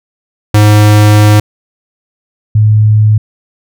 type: tone pair in turn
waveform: square / sine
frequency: 105.2 / 107.22 Hz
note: G#2 / A2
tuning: +23 / -44 cents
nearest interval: unison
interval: 33 cents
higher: second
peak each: -3 dBFS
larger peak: neither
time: 0.54-1.4 / 2.55-3.18 s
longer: first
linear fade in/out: 5 ms
effects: none